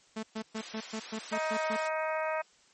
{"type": "tone bursts", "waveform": "sawtooth", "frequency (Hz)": 219.6, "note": "A3", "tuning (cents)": -3, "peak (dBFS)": -30, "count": 9, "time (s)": [0.16, 1.768], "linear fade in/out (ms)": 10, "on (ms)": 72, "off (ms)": 120}
{"type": "high-pass noise", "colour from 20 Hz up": "white", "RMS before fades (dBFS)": -42, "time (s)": [0.55, 1.89], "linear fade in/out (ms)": 20, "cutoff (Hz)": 540, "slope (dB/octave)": 12}
{"type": "harmonic tone", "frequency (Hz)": 314.3, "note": "D#4", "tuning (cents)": 18, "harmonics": [2, 3, 4, 5, 6, 7, 8], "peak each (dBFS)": [-32, -36, -38, -40, -42, -43, -44], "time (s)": [1.32, 2.42], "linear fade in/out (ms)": 10}
{"effects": ["white hiss -63 dBFS RMS until 2.73 s", "MP3 32 kbps"]}